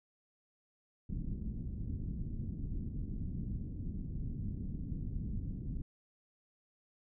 pink low-pass noise, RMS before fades -39 dBFS, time 1.09-5.82 s, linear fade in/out 5 ms, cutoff 240 Hz, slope 24 dB/octave, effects none

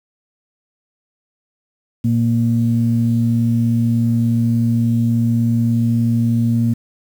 sine tone pair together, 116.54 / 233.1 Hz, A#2 / A#3, 0 / 0 cents, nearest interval octave, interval 1200 cents, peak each -15 dBFS, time 2.04-6.74 s, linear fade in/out 10 ms, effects tanh soft clip ceiling -5 dBFS + 7-bit

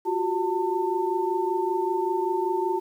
sine tone cluster, 353.9 / 379.1 / 896 Hz, F4 / F#4 / A5, +23 / +42 / +31 cents, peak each -27 dBFS, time 0.05-2.8 s, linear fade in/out 20 ms, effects 9-bit

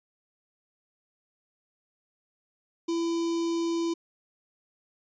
square tone with notch filter, 335 Hz, E4, 28 cents sharp, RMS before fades -28 dBFS, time 2.88-3.94 s, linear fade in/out 10 ms, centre 1700 Hz, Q 0.63, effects resampled to 16000 Hz

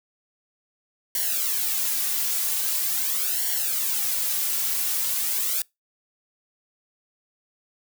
blue noise with flanger, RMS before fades -25 dBFS, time 1.15-5.62 s, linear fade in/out 2 ms, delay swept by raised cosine 0.79 to 3.29 ms, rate 0.43 Hz, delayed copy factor -0.9, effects noise-tail reverb RT60 0.2 s tail -25 dB re dry

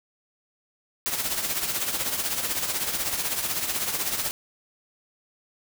white noise with tremolo, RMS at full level -25 dBFS, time 1.06-4.31 s, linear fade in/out 0 ms, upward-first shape triangle, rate 16 Hz, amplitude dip 65%, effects none

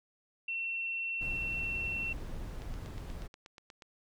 sine tone, 2709 Hz, E7, 47 cents sharp, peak -33 dBFS, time 0.48-2.13 s, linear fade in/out 5 ms
brown noise, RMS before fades -41 dBFS, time 1.2-3.28 s, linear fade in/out 20 ms
click train, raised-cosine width 0.2 ms, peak -33 dBFS, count 11, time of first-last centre 2.62-3.822 s, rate 8.32 Hz
effects none

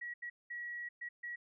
sine tone bursts at uneven times, 1919 Hz, A#6, 50 cents sharp, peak -40 dBFS, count 5, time 0.01-0.14 / 0.22-0.3 / 0.5-0.89 / 1.01-1.09 / 1.23-1.36 s, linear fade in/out 10 ms, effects none

